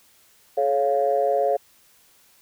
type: chord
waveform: sine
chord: A augmented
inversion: none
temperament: equal with one note detuned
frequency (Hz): 428.7 / 554.4 / 698.5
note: A4 / C#5 / E#5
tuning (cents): -45 / 0 / 0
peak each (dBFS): -24 / -21 / -22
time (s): 0.57-1.57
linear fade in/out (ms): 10
effects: tanh soft clip ceiling -9 dBFS + white hiss -57 dBFS RMS until 2.41 s

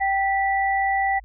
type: tone pair together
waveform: sine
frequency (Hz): 780.5 / 1964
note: G5 / B6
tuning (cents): -8 / -10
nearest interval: octave + major third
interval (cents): 1598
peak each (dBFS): -20 / -24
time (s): 0-1.2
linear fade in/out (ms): 20
effects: added 51 Hz sine -42 dBFS peak until 1.24 s

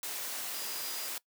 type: tone in noise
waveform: sine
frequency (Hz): 4900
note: D#8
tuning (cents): -27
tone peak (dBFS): -45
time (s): 0.54-1.08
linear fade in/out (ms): 2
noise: white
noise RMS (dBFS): -38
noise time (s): 0.03-1.18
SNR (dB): -10
effects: noise-tail reverb RT60 0.1 s tail -21 dB re dry + high-pass 300 Hz 12 dB/octave

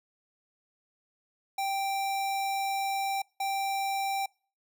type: tone bursts at uneven times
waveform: square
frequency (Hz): 784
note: G5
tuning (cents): 0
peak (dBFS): -29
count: 2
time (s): 1.58-3.22 / 3.4-4.26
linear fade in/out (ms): 5
effects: noise-tail reverb RT60 0.4 s tail -26 dB re dry

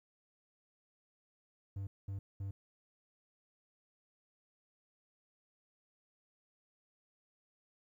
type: tone bursts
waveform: triangle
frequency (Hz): 98.1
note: G2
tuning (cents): +2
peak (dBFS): -36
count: 3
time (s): 1.76-2.51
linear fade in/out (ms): 5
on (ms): 110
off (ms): 210
effects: 13-bit

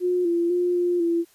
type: tone with pitch steps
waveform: sine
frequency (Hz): 359.3 / 341.7 / 354.8 / 352.2 / 338.1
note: F4 / F4 / F4 / F4 / E4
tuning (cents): +49 / -38 / +27 / +15 / +44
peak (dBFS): -19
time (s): 0-1.25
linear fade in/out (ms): 50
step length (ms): 250
effects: white hiss -58 dBFS RMS until 1.34 s + resampled to 32000 Hz

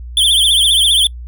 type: tone with vibrato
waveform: square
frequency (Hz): 3316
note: G#7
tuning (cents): -3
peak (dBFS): -9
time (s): 0.17-1.07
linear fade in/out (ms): 2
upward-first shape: triangle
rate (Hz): 15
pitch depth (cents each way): 160
effects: noise-tail reverb RT60 0.1 s tail -26 dB re dry + added 60 Hz sine -26 dBFS peak until 1.27 s

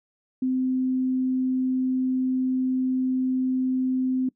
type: tone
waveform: sine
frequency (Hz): 257.9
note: C4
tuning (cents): -25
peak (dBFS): -21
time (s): 0.42-4.29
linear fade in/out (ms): 5
effects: noise-tail reverb RT60 0.1 s tail -22 dB re dry

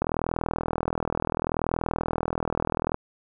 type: click train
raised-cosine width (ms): 1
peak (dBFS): -11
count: 120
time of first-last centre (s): 0.02-2.944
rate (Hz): 40.7
effects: none

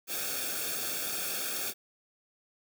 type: noise with comb filter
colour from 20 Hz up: white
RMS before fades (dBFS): -34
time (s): 0.07-1.74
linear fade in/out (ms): 50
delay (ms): 1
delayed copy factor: -0.8
effects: none

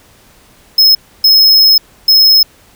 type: tone bursts at uneven times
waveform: square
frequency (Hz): 5170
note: E8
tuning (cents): -34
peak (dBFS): -4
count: 3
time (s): 0.78-0.95 / 1.24-1.78 / 2.08-2.43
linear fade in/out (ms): 5
effects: pink hiss -45 dBFS RMS until 2.75 s

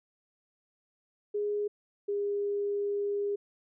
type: tone pair in turn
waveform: sine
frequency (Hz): 413.9 / 406.3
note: G#4 / G#4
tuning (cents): -6 / -38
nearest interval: unison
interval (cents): 32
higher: first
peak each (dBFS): -28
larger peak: neither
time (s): 1.34-1.68 / 2.08-3.36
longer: second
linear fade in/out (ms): 10
effects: none

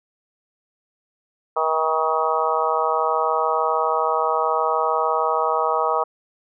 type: harmonic tone with a mistuned harmonic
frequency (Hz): 159.3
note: D#3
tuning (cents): +41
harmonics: 3 / 4 / 5 / 6 / 7 / 8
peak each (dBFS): -25 / -25 / -25 / -25 / -25 / -25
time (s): 1.56-6.04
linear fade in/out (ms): 10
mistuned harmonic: 8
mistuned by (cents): -18
effects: none

